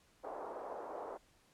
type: band-pass noise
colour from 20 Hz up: pink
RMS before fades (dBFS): -45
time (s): 0.23-1.18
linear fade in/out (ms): 20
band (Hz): 420 to 1000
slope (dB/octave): 24
effects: pink hiss -69 dBFS RMS until 1.53 s + low-pass 11000 Hz 12 dB/octave

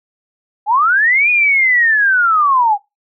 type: linear two-way sweep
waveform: sine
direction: up then down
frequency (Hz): 788 to 2475 to 788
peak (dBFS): -9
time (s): 0.66-2.78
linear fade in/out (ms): 50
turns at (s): 1.3
effects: noise-tail reverb RT60 0.2 s tail -23 dB re dry

